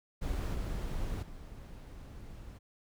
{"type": "noise with level steps", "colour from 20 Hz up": "brown", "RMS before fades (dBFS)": [-34, -36, -47], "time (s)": [0.21, 2.59], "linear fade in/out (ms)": 20, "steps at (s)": [0.54, 1.22], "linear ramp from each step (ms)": 10, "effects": []}